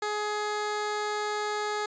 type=tone; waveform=15% pulse; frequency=420 Hz; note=G#4; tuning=19 cents sharp; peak=-22 dBFS; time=0.02-1.86 s; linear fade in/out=5 ms; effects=resampled to 16000 Hz